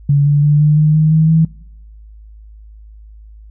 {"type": "tone with pitch steps", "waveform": "sine", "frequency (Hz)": [142.6, 145.09, 147.63, 150.21, 152.83, 155.51, 158.22, 160.99], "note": ["C#3", "D3", "D3", "D3", "D#3", "D#3", "D#3", "E3"], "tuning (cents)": [49, -21, 9, 39, -31, -1, 29, -41], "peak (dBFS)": -7, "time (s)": [0.09, 1.45], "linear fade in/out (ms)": 5, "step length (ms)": 170, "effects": ["noise-tail reverb RT60 0.8 s tail -22 dB re dry", "added 53 Hz sine -35 dBFS peak until 3.5 s"]}